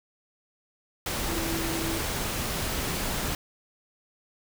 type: tone in noise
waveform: sine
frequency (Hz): 329.6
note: E4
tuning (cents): 0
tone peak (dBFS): -32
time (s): 1.28-1.98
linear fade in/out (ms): 2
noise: pink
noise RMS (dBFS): -30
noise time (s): 1.06-3.35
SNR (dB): -5
effects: none